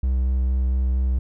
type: tone with vibrato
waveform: triangle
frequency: 64 Hz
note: C2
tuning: 38 cents flat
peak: -16 dBFS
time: 0.03-1.19 s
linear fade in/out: 5 ms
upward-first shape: square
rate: 4.3 Hz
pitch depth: 11 cents each way
effects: none